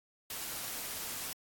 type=noise; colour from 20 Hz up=white; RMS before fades=-40 dBFS; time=0.3-1.33 s; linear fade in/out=2 ms; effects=AAC 64 kbps